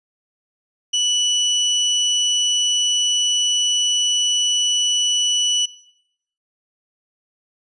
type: tone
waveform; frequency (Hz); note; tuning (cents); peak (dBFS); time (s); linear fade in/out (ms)
30% pulse; 2960; F#7; 0; -13; 0.93-5.66; 10
effects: noise-tail reverb RT60 0.8 s tail -20 dB re dry + resampled to 22050 Hz